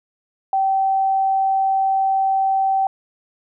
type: tone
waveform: sine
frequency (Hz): 773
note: G5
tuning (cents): -24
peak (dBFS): -15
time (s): 0.53-2.87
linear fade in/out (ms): 2
effects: none